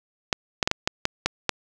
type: clicks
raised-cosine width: 0.2 ms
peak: -3 dBFS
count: 8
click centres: 0.328 / 0.628 / 0.675 / 0.714 / 0.875 / 1.054 / 1.26 / 1.493 s
effects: none